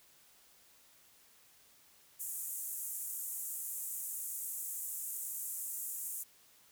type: band-pass noise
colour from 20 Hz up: white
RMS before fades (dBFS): -41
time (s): 2.19-6.24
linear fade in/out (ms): 20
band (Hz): 7000 to 16000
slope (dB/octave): 48
effects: white hiss -64 dBFS RMS until 6.71 s